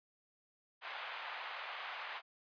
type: band-pass noise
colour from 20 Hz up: pink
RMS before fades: -45 dBFS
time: 0.81-2.22 s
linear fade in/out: 50 ms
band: 770 to 3300 Hz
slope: 24 dB/octave
effects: resampled to 11025 Hz